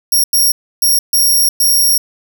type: tone bursts at uneven times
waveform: 5% pulse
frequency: 5588 Hz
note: F8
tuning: in tune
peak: -3 dBFS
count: 5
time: 0.12-0.24 / 0.33-0.52 / 0.82-0.99 / 1.13-1.49 / 1.6-1.98 s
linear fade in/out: 5 ms
effects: none